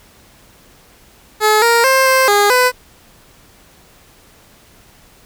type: tone with pitch steps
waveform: 15% pulse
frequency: 428.3 / 467.1 / 529 / 525 / 409.4 / 501 Hz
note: A4 / A#4 / C5 / C5 / G#4 / B4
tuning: -47 / +3 / +19 / +6 / -25 / +25 cents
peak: -3 dBFS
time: 1.4-2.72 s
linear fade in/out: 50 ms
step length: 220 ms
effects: pink hiss -47 dBFS RMS until 5.25 s